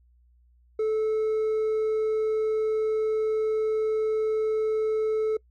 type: tone with hard clipping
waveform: sine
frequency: 435.5 Hz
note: A4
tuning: 18 cents flat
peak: -23 dBFS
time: 0.79-5.37 s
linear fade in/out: 5 ms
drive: 2 dB
effects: noise-tail reverb RT60 0.1 s tail -24 dB re dry + added 60 Hz sine -57 dBFS peak until 5.5 s